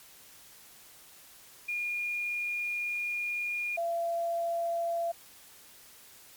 sine tone pair in turn, 2426 / 678.6 Hz, D#7 / F5, -44 / -50 cents, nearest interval octave + minor seventh, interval 2206 cents, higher first, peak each -30 / -28 dBFS, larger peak second, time 1.68-3.77 / 3.77-5.12 s, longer first, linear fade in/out 10 ms, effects white hiss -54 dBFS RMS until 6.36 s + MP3 96 kbps

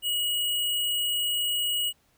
sine tone with sample-and-hold, 2911 Hz, F#7, 29 cents flat, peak -24 dBFS, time 0.02-1.93 s, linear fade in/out 50 ms, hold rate 11025 Hz, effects pink hiss -66 dBFS RMS until 2.17 s

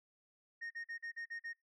sine tone bursts, 1852 Hz, A#6, 12 cents flat, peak -38 dBFS, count 7, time 0.61-1.534 s, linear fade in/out 20 ms, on 96 ms, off 42 ms, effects noise-tail reverb RT60 0.2 s tail -23 dB re dry + tanh soft clip ceiling -40 dBFS

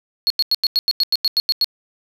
triangle tone bursts, 4331 Hz, C#8, 41 cents flat, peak -12 dBFS, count 12, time 0.27-1.644 s, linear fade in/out 0 ms, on 32 ms, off 90 ms, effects none

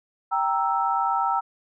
sine chord, E diminished, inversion first, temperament equal, 784 / 932.3 / 1318.5 Hz, G5 / Bb5 / E6, 0 / 0 / 0 cents, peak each -25 dBFS, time 0.31-1.41 s, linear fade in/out 20 ms, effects none

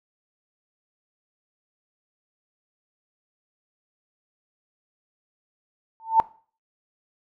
sine tone with exponential growth, 895 Hz, A5, 29 cents sharp, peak -9 dBFS, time 6-6.2 s, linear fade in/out 0 ms, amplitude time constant 42 ms, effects noise-tail reverb RT60 0.4 s tail -19 dB re dry

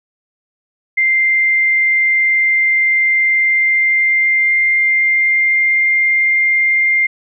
sine tone with pitch glide, 2093 to 2106 Hz, C7 to C7, 0 to +11 cents, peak -10 dBFS, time 0.97-7.07 s, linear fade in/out 10 ms, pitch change +11 cents, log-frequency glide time 3.31-5.79 s, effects none

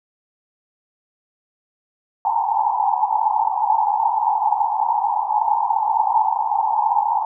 white band-pass noise, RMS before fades -19 dBFS, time 2.25-7.25 s, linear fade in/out 2 ms, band 810 to 920 Hz, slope 96 dB/octave, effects none

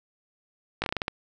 slowing click train, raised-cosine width 0.3 ms, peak -11 dBFS, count 8, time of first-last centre 0.82-1.081 s, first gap 19 ms, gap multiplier 1.22, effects none

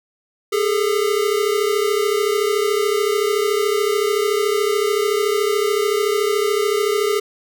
square tone pair together, 406.3 / 440 Hz, G#4 / A4, -38 / 0 cents, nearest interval minor second, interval 138 cents, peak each -19 / -21 dBFS, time 0.52-7.2 s, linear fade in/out 10 ms, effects none

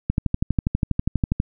click train, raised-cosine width 5 ms, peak -7 dBFS, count 17, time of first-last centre 0.1-1.401 s, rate 12.3 Hz, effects none

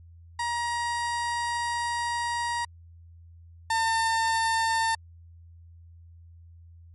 30% pulse tone pair in turn, 948 / 902.1 Hz, A#5 / A5, +29 / +43 cents, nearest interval minor second, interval 86 cents, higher first, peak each -24 / -20 dBFS, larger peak second, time 0.39-2.65 / 3.7-4.95 s, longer first, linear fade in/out 5 ms, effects added 84 Hz sine -47 dBFS peak until 6.94 s + MP3 48 kbps

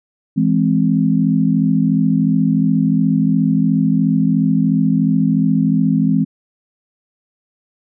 sine chord, E augmented, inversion none, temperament equal, 164.81 / 207.7 / 261.6 Hz, E3 / G#3 / B#3, 0 / 0 / 0 cents, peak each -16 dBFS, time 0.36-6.25 s, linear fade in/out 20 ms, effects none

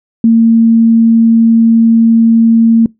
sine tone, 227.9 Hz, A#3, 39 cents flat, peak -3 dBFS, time 0.24-2.86 s, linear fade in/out 2 ms, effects noise-tail reverb RT60 0.2 s tail -25 dB re dry

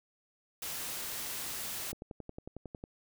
white noise, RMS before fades -39 dBFS, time 0.62-1.92 s, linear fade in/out 5 ms
click train, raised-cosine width 2 ms, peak -29 dBFS, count 11, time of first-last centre 1.93-2.839 s, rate 11 Hz
effects none

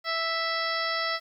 harmonic tone with a mistuned harmonic, 659 Hz, E5, 1 cent flat, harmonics 1 / 2 / 3 / 4 / 5 / 6 / 7 / 8, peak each -34 / -31 / -31 / -43 / -39 / -38 / -37 / -35 dBFS, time 0.04-1.2 s, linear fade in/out 50 ms, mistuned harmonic 6, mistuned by +16 cents, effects 10-bit

